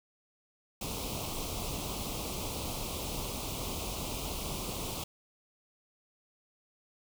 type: band-stop noise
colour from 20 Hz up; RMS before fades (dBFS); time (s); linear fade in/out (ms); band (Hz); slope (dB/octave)
pink; -37; 0.81-5.04; 5; 1200 to 2400; 48
effects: none